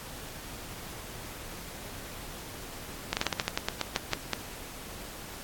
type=slowing click train; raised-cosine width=0.2 ms; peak=-9 dBFS; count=13; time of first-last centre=3.13-4.333 s; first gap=39 ms; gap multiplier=1.16; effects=pink hiss -43 dBFS RMS until 5.43 s + AAC 64 kbps